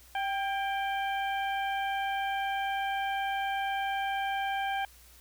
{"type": "harmonic tone with a mistuned harmonic", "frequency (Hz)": 784, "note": "G5", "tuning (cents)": 0, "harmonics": [1, 2, 3, 4], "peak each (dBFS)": [-30, -36, -40, -42], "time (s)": [0.15, 4.85], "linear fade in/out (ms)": 2, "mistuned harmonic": 2, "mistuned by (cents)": 41, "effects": ["added 60 Hz sine -57 dBFS peak until 5.2 s", "white hiss -57 dBFS RMS until 5.2 s"]}